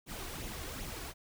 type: noise with flanger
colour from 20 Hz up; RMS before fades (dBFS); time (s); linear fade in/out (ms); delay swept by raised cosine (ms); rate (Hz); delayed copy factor
pink; -42; 0.06-1.14; 50; 0.3 to 2.8; 2.6; +0.55
effects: none